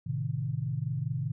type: chord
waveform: sine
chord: A diminished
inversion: none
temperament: equal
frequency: 110 / 130.81 / 155.56 Hz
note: A2 / C3 / Eb3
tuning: 0 / 0 / 0 cents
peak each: -35 / -32 / -34 dBFS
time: 0.06-1.32 s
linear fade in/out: 10 ms
effects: none